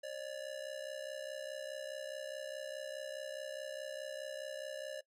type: ring-modulated tone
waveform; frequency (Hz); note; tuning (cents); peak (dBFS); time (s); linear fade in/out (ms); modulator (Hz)
square; 574; D5; -40; -39; 0.03-5.01; 10; 32.4
effects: noise-tail reverb RT60 0.1 s tail -20 dB re dry + low-pass 11000 Hz 12 dB/octave